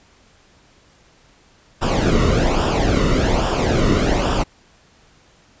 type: noise with flanger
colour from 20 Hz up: brown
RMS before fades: -17 dBFS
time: 1.81-4.44 s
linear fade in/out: 20 ms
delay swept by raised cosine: 0.47 to 1.25 ms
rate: 1.2 Hz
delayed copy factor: -0.7
effects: pink hiss -53 dBFS RMS until 5.6 s + resampled to 16000 Hz